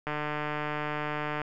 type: click train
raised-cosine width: 0.5 ms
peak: -17 dBFS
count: 203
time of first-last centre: 0.07-1.417 s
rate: 150 Hz
effects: none